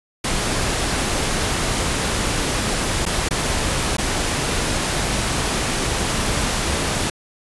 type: noise with dropouts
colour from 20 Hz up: pink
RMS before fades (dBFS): -21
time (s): 0.24-7.1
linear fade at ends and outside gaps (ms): 5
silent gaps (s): 3.054-3.062 / 3.288-3.308 / 3.969-3.982
effects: resampled to 24000 Hz